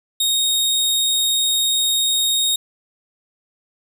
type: tone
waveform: sawtooth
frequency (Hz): 3729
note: A#7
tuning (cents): 0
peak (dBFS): -13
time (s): 0.2-2.56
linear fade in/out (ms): 5
effects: none